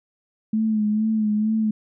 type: tone with vibrato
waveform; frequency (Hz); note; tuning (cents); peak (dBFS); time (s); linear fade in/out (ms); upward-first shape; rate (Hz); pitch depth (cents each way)
sine; 215.5; A3; -36; -18; 0.53-1.71; 5; sine; 2.2; 42
effects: none